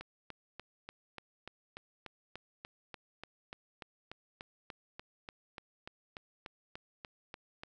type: click train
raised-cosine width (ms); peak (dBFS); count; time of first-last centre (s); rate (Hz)
0.3; -28; 27; 0.01-7.635; 3.41
effects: none